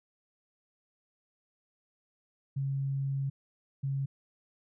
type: tone bursts at uneven times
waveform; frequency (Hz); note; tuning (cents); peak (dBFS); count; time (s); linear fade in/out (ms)
sine; 137; C#3; -20; -29; 2; 2.56-3.3 / 3.83-4.06; 10
effects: none